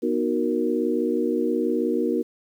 sine chord, B major seventh, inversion none, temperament equal with one note detuned, 245 / 311.1 / 370 / 466.2 Hz, B3 / D#4 / F#4 / A#4, -14 / 0 / 0 / 0 cents, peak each -26 dBFS, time 0.02-2.23 s, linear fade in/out 20 ms, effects 9-bit

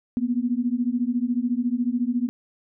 sine beating tone pair, 236.3 / 250.3 Hz, A#3 / B3, +24 / +23 cents, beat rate 14 Hz, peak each -24 / -24 dBFS, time 0.17-2.29 s, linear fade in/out 0 ms, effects none

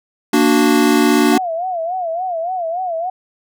square chord, Bb augmented, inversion none, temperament equal, 233.1 / 293.7 / 370 Hz, Bb3 / D4 / F#4, 0 / 0 / 0 cents, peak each -16 / -14 / -17 dBFS, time 0.33-1.38 s, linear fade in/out 5 ms
sine tone with vibrato, 698.5 Hz, F5, in tune, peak -18 dBFS, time 1.32-3.1 s, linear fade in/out 5 ms, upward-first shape sine, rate 3.5 Hz, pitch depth 130 cents each way
effects none

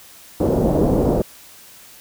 white low-pass noise, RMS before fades -17 dBFS, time 0.4-1.22 s, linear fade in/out 5 ms, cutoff 570 Hz, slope 24 dB/octave, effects white hiss -44 dBFS RMS until 2 s

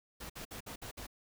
pink noise bursts, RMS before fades -45 dBFS, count 6, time 0.2-1.068 s, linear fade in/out 10 ms, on 98 ms, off 56 ms, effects none

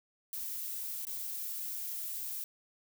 violet noise with dropouts, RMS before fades -39 dBFS, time 0.33-2.44 s, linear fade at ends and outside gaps 1 ms, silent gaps 1.052-1.069 s, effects none

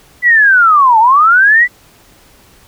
sine linear two-way sweep, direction down then up, 1998 to 855 to 1998 Hz, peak -4 dBFS, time 0.22-1.68 s, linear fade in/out 50 ms, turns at 0.99 s, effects pink hiss -45 dBFS RMS until 2.67 s

